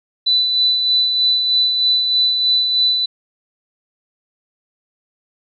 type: tone with tremolo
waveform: sine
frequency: 3988 Hz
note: B7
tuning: 16 cents sharp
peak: -11 dBFS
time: 0.26-3.06 s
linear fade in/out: 10 ms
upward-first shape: sine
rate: 3.2 Hz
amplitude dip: 40%
effects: none